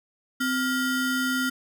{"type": "ring-modulated tone", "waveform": "square", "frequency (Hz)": 830.6, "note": "G#5", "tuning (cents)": 0, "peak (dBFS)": -21, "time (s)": [0.4, 1.5], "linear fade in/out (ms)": 10, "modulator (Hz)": 573, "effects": []}